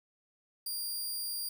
15% pulse tone, 4783 Hz, D8, 31 cents sharp, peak -28 dBFS, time 0.66-1.49 s, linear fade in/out 5 ms, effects 10-bit

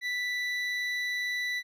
triangle tone pair together, 1975.5 / 3951 Hz, B6 / B7, 0 / 0 cents, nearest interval octave, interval 1200 cents, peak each -28 / -36 dBFS, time 0.01-1.63 s, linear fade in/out 50 ms, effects none

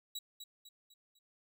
sawtooth tone with echo, 3887 Hz, B7, 28 cents flat, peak -36 dBFS, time 0.15-0.19 s, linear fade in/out 5 ms, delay 250 ms, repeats 4, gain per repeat -7 dB, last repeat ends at 1.19 s, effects none

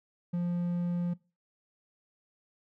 triangle tone, 174.7 Hz, F3, 1 cent sharp, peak -26 dBFS, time 0.33-1.14 s, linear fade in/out 10 ms, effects noise-tail reverb RT60 0.3 s tail -22 dB re dry

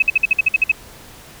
sine tone bursts, 2567 Hz, E7, 47 cents flat, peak -9 dBFS, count 10, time 0-0.717 s, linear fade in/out 5 ms, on 24 ms, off 53 ms, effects pink hiss -41 dBFS RMS until 1.4 s

